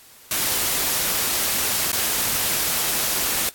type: noise with dropouts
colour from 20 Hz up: white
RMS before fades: -22 dBFS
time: 0.31-3.49 s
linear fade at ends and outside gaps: 1 ms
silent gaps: 1.918-1.929 s
effects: white hiss -48 dBFS RMS until 3.54 s + AAC 64 kbps